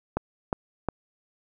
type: click train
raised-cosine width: 1 ms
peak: -11 dBFS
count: 3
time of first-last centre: 0.17-0.887 s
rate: 2.79 Hz
effects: none